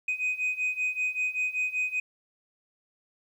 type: beating tone pair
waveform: sine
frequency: 2500 / 2505.2 Hz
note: D#7 / D#7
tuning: +8 / +11 cents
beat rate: 5.2 Hz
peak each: -29 / -27 dBFS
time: 0.08-2 s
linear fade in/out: 5 ms
effects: tanh soft clip ceiling -23 dBFS + 10-bit